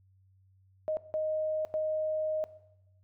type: tone bursts at uneven times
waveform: sine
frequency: 622.3 Hz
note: D#5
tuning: in tune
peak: -28 dBFS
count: 3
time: 0.88-0.97 / 1.14-1.65 / 1.74-2.44 s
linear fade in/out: 0 ms
effects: noise-tail reverb RT60 0.9 s tail -17 dB re dry + added 95 Hz sine -61 dBFS peak until 3.03 s